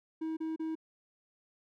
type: tone bursts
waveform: triangle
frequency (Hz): 319.6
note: D#4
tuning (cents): +47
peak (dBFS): -31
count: 3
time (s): 0.21-0.754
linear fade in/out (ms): 10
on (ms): 160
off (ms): 32
effects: none